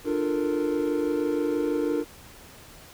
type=chord; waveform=triangle; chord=Bb major seventh; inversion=first; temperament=equal with one note detuned; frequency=298.1 / 349.2 / 440 / 466.2 Hz; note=D4 / F4 / A4 / Bb4; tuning=+26 / 0 / 0 / 0 cents; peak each=-25 / -28 / -31 / -26 dBFS; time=0.04-2.05 s; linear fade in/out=50 ms; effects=pink hiss -48 dBFS RMS until 2.93 s